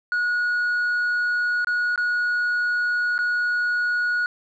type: tone with dropouts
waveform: sine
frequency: 1454 Hz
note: F#6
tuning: 31 cents flat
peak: -17 dBFS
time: 0.12-4.26 s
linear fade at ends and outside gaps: 1 ms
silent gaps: 1.646-1.671 / 1.959-1.977 / 3.18-3.189 s
effects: tanh soft clip ceiling -19 dBFS